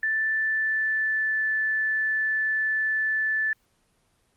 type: tone with pitch glide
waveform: sine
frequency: 1762 to 1749.8 Hz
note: A6 to A6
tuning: +2 to -10 cents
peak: -22 dBFS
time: 0.03-3.53 s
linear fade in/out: 2 ms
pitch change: -12 cents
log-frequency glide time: 0.33-1.45 s
effects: pink hiss -67 dBFS RMS until 4.36 s + Opus 24 kbps